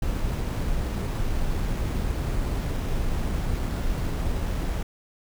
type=noise with sample-and-hold; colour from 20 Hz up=brown; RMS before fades=-26 dBFS; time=0.02-4.83 s; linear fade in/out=5 ms; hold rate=8820 Hz; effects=none